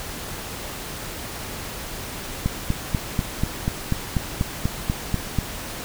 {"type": "click train", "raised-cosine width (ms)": 5, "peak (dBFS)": -8, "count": 13, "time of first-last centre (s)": [2.46, 5.387], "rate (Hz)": 4.1, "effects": ["pink hiss -33 dBFS RMS until 5.84 s"]}